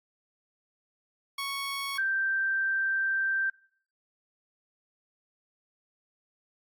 15% pulse / sine tone pair in turn, 1108.7 / 1567.9 Hz, C#6 / G6, 0 / 0 cents, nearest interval tritone, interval 600 cents, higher second, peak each -25 dBFS, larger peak neither, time 1.38-1.98 / 1.98-3.5 s, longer second, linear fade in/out 5 ms, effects noise-tail reverb RT60 0.5 s tail -21 dB re dry + AAC 64 kbps

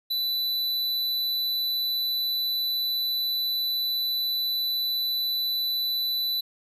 square tone, 3983 Hz, B7, 14 cents sharp, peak -25 dBFS, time 0.1-6.41 s, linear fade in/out 10 ms, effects resampled to 32000 Hz

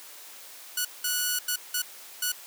5% pulse tone bursts at uneven times, 1472 Hz, F#6, 9 cents flat, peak -14 dBFS, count 5, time 0.77-0.85 / 1.04-1.39 / 1.48-1.56 / 1.74-1.82 / 2.22-2.32 s, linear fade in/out 5 ms, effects white hiss -46 dBFS RMS until 2.46 s + high-pass 400 Hz 12 dB/octave

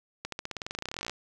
accelerating click train, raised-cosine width 0.2 ms, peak -17 dBFS, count 24, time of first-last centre 0.25-1.096 s, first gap 73 ms, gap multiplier 0.93, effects none

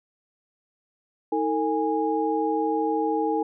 sine tone cluster, 317 / 449.8 / 824 Hz, D#4 / A4 / G#5, +32 / +38 / -14 cents, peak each -26 dBFS, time 1.32-3.43 s, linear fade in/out 5 ms, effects none

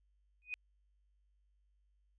sine tone with exponential growth, 2489 Hz, D#7, in tune, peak -33 dBFS, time 0.42-0.54 s, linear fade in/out 0 ms, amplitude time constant 24 ms, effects added 50 Hz sine -70 dBFS peak until 2.18 s + resampled to 22050 Hz

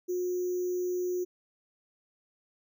sine tone with sample-and-hold, 360 Hz, F#4, 47 cents flat, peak -28 dBFS, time 0.08-1.25 s, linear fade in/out 20 ms, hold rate 6300 Hz, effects none

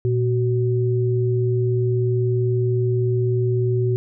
sine tone pair together, 118.1 / 374.9 Hz, A#2 / F#4, +23 / +23 cents, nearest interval octave + minor sixth, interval 2000 cents, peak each -18 / -22 dBFS, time 0.05-3.96 s, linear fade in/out 0 ms, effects none

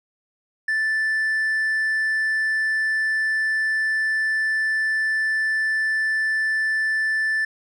sine tone with hard clipping, 1760 Hz, A6, in tune, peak -20 dBFS, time 0.68-7.45 s, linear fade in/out 5 ms, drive 2 dB, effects none

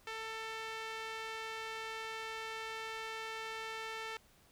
sawtooth tone with band-pass filter, 444.7 Hz, A4, 18 cents sharp, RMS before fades -43 dBFS, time 0.07-4.17 s, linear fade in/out 2 ms, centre 2200 Hz, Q 0.86, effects pink hiss -66 dBFS RMS until 4.51 s

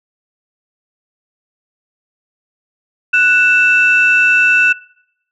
sine tone pair together, 1480 / 2655 Hz, F#6 / E7, 0 / +12 cents, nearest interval minor seventh, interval 1012 cents, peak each -10 dBFS, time 3.13-4.73 s, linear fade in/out 10 ms, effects noise-tail reverb RT60 0.8 s tail -23 dB re dry + tanh soft clip ceiling -1 dBFS

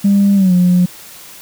sine tone with pitch glide, 200 to 179.21 Hz, G3 to F3, +35 to +45 cents, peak -6 dBFS, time 0.04-0.86 s, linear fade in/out 10 ms, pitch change -190 cents, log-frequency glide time 0.35-0.53 s, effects tanh soft clip ceiling -4 dBFS + white hiss -36 dBFS RMS until 1.41 s

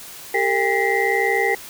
sine tone cluster, 394.2 / 454.5 / 799 / 1925 / 2058 Hz, G4 / A#4 / G5 / B6 / C7, +10 / -44 / +33 / -45 / -29 cents, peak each -23 dBFS, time 0.34-1.55 s, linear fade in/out 5 ms, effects white hiss -38 dBFS RMS until 1.69 s

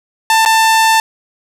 sawtooth tone with dropouts, 890 Hz, A5, 20 cents sharp, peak -4 dBFS, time 0.3-1 s, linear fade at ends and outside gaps 1 ms, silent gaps 0.451-0.459 s, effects low-pass 12000 Hz 12 dB/octave + 7-bit

